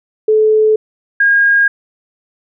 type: tone pair in turn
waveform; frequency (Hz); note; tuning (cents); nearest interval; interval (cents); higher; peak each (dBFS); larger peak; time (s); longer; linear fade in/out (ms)
sine; 432.7 / 1626.6; A4 / G#6; -29 / -36; octave + major seventh; 2293; second; -7; neither; 0.28-0.76 / 1.2-1.68; neither; 5
effects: none